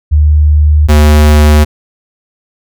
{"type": "tone pair in turn", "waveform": ["sine", "square"], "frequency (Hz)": [75.2, 75.2], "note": ["D2", "D2"], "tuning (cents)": [42, 42], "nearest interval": "unison", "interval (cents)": 0, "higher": "neither", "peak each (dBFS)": -3, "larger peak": "neither", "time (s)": [[0.11, 0.88], [0.88, 1.65]], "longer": "neither", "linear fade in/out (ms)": 20, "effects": []}